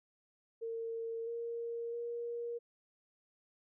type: tone with pitch steps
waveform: sine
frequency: 456.5 / 466.4 / 472.1 Hz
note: A#4 / A#4 / A#4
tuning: -36 / +1 / +22 cents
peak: -37 dBFS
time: 0.61-2.59 s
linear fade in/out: 20 ms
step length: 660 ms
effects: none

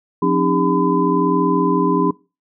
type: tone cluster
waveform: sine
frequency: 177.4 / 267.2 / 308.2 / 402.5 / 1011 Hz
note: F3 / C4 / D#4 / G4 / B5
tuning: +27 / +36 / -16 / +46 / +40 cents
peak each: -20 dBFS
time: 0.22-2.11 s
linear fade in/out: 5 ms
effects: noise-tail reverb RT60 0.3 s tail -23 dB re dry

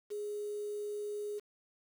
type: tone with quantisation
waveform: sine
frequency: 415.3 Hz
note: G#4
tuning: in tune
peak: -36 dBFS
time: 0.1-1.4 s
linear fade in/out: 20 ms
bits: 9
effects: none

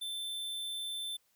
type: tone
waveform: square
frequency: 3542 Hz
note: A7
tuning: 11 cents sharp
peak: -37 dBFS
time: 0.01-1.17 s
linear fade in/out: 10 ms
effects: white hiss -73 dBFS RMS until 1.35 s

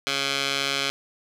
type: tone with band-pass filter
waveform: 15% pulse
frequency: 138.59 Hz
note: C#3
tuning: in tune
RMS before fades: -26 dBFS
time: 0.07-0.9 s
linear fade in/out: 0 ms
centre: 3500 Hz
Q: 1.3
effects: none

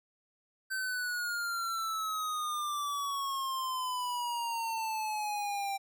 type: exponential sweep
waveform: square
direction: down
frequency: 1548 to 784 Hz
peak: -33 dBFS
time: 0.7-5.78 s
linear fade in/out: 20 ms
effects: none

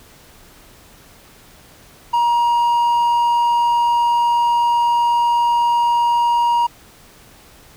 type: tone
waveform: triangle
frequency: 948 Hz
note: A#5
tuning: 29 cents sharp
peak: -11 dBFS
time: 2.13-6.67 s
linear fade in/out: 10 ms
effects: pink hiss -46 dBFS RMS until 7.76 s

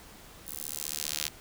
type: tone with high-pass filter sweep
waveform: sawtooth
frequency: 75 Hz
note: D2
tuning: 37 cents sharp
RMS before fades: -36 dBFS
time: 0.46-1.29 s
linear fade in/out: 20 ms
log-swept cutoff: 12000 to 3500 Hz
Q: 0.85
effects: pink hiss -51 dBFS RMS until 1.4 s

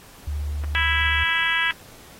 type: tone with pitch glide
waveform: sine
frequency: 73.42 to 74.19 Hz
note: D2 to D2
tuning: 0 to +18 cents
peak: -24 dBFS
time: 0.27-1.24 s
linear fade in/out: 5 ms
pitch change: +18 cents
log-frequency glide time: 0.72-1.11 s
type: clicks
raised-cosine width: 0.5 ms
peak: -23 dBFS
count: 2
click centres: 0.638 / 0.644 s
type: harmonic tone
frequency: 329.6 Hz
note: E4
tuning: in tune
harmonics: 3 / 4 / 5 / 6 / 7 / 8 / 9 / 10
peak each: -31 / -32 / -23 / -25 / -29 / -28 / -31 / -29 dBFS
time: 0.75-1.71 s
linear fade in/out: 0 ms
effects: pink hiss -47 dBFS RMS until 2.19 s + AAC 48 kbps

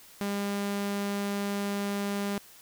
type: tone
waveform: sawtooth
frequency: 201.4 Hz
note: G3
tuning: 47 cents sharp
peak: -25 dBFS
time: 0.21-2.38 s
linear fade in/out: 0 ms
effects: white hiss -53 dBFS RMS until 2.61 s

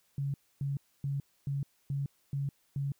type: tone bursts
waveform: sine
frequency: 139.6 Hz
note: C#3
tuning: 13 cents sharp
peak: -30 dBFS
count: 7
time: 0.18-2.92 s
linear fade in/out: 2 ms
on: 160 ms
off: 270 ms
effects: white hiss -71 dBFS RMS until 2.99 s

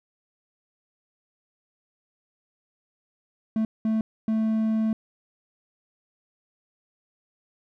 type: tone bursts at uneven times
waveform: triangle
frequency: 220.2 Hz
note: A3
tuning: 2 cents sharp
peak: -19 dBFS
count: 3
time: 3.56-3.65 / 3.85-4.01 / 4.28-4.93 s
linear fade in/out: 2 ms
effects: none

